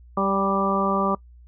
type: harmonic tone with a mistuned harmonic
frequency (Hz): 196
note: G3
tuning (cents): 0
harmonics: 1 / 2 / 3 / 4 / 5 / 6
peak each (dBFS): -25 / -28 / -27 / -30 / -29 / -24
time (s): 0.17-1.15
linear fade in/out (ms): 5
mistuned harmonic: 3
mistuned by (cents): -16
effects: noise-tail reverb RT60 0.1 s tail -22 dB re dry + added 60 Hz sine -45 dBFS peak until 1.47 s